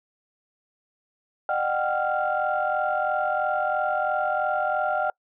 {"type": "tone cluster", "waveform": "sine", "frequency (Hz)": [609, 732, 775, 1387], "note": ["D#5", "F#5", "G5", "F6"], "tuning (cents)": [-37, -19, -20, -12], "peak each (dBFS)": -27, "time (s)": [1.49, 5.1], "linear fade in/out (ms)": 2, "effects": ["noise-tail reverb RT60 0.1 s tail -26 dB re dry", "tanh soft clip ceiling -13 dBFS"]}